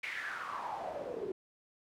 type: noise with band-pass filter sweep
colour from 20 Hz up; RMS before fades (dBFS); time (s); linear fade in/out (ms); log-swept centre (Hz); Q
pink; -40; 0.03-1.32; 5; 2300 to 360; 6.1
effects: none